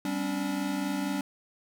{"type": "chord", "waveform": "square", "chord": "G suspended fourth", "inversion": "none", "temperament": "equal with one note detuned", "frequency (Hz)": [196, 261.6, 286.1], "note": ["G3", "C4", "D4"], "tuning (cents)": [0, 0, -45], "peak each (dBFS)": [-34, -37, -32], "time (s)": [0.05, 1.21], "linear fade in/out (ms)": 2, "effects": []}